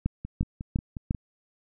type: two click trains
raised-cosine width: 5 ms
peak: -12 / -22 dBFS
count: 4 / 6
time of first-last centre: 0.06-1.109 / 0.25-1.148 s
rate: 2.86 / 5.57 Hz
effects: none